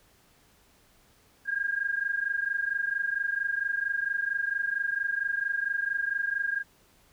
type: tone pair together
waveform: sine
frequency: 1610 / 1634.4 Hz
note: G6 / G#6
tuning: +46 / -28 cents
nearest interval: unison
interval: 26 cents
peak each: -29 / -30 dBFS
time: 1.45-6.64 s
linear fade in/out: 50 ms
effects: pink hiss -62 dBFS RMS until 7.12 s